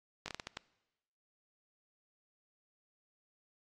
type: slowing click train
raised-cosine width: 0.2 ms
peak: -22 dBFS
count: 7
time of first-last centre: 0.26-0.571 s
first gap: 20 ms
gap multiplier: 1.38
effects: noise-tail reverb RT60 1.0 s tail -22 dB re dry + AAC 32 kbps